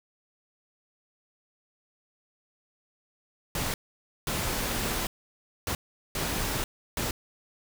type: noise bursts at uneven times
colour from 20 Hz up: pink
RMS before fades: -30 dBFS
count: 5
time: 3.55-3.74 / 4.27-5.07 / 5.67-5.75 / 6.15-6.64 / 6.97-7.11 s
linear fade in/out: 2 ms
effects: none